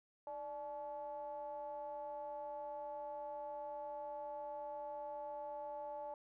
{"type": "ring-modulated tone", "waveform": "triangle", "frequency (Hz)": 136.1, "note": "C#3", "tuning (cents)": -31, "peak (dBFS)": -38, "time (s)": [0.27, 6.14], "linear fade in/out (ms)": 2, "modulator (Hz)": 725, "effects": []}